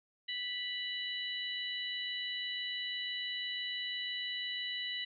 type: harmonic tone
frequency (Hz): 986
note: B5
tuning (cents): -3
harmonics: 2 / 3 / 4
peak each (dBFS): -41 / -39 / -41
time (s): 0.28-5.05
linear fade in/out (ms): 10
effects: none